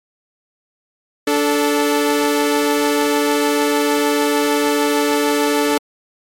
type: tone pair together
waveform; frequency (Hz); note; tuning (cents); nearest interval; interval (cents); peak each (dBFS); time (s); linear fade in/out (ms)
sawtooth; 290.6 / 439.2; D4 / A4; -18 / -3; perfect fifth; 715; -13; 1.27-5.78; 5
effects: MP3 64 kbps